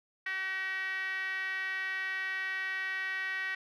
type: tone with band-pass filter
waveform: 5% pulse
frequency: 380 Hz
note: F#4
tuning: 46 cents sharp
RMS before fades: -35 dBFS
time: 0.26-3.55 s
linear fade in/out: 5 ms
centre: 1800 Hz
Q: 7.3
effects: none